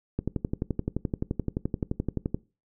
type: click train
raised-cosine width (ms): 3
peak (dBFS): -14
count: 26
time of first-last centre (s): 0.19-2.345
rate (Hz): 11.6
effects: noise-tail reverb RT60 0.3 s tail -21 dB re dry